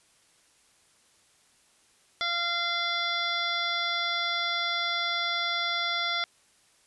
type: harmonic tone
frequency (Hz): 690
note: F5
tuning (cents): -21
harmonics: 1 / 2 / 3 / 5 / 6 / 7 / 8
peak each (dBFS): -37 / -32 / -32 / -31 / -40 / -37 / -41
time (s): 2.21-6.24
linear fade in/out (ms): 0
effects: white hiss -63 dBFS RMS until 6.86 s + resampled to 24000 Hz